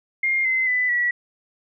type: tone with pitch steps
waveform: sine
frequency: 2121 / 2058 / 1997.3 / 1938.2 Hz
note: C7 / C7 / B6 / B6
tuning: +23 / -29 / +19 / -33 cents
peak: -18 dBFS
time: 0.23-1.11 s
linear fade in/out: 5 ms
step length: 220 ms
effects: none